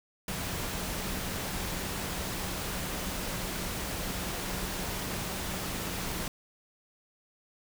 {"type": "tone in noise", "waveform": "sine", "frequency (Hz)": 185, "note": "F#3", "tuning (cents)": 0, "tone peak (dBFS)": -43, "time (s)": [0.28, 6.28], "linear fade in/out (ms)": 2, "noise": "pink", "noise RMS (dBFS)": -35, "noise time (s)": [0.28, 6.28], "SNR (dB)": -11, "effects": []}